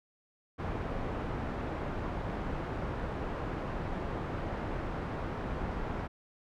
pink low-pass noise, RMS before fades -36 dBFS, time 0.58-6.08 s, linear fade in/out 20 ms, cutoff 1300 Hz, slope 12 dB/octave, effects none

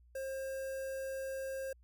square tone with notch filter, 534 Hz, C5, 35 cents sharp, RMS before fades -40 dBFS, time 0.15-1.73 s, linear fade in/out 5 ms, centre 3500 Hz, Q 0.72, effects added 60 Hz sine -60 dBFS peak until 1.83 s

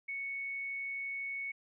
sine tone, 2217 Hz, C#7, in tune, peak -36 dBFS, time 0.08-1.52 s, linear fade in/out 10 ms, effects none

